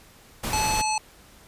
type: noise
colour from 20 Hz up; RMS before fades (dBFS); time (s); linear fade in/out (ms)
pink; -29; 0.43-0.82; 10
type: harmonic tone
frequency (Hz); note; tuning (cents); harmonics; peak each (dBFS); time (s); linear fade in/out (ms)
863; A5; -34; 1 / 3 / 5 / 7 / 9 / 10; -24 / -31 / -32 / -33 / -36 / -37; 0.53-0.98; 2
effects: pink hiss -52 dBFS RMS until 1.47 s + resampled to 32000 Hz